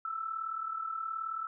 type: tone with amplitude modulation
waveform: sine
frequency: 1320 Hz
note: E6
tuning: 2 cents sharp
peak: -31 dBFS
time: 0.05-1.47 s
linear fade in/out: 2 ms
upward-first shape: sine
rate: 38.8 Hz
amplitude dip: 65%
effects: none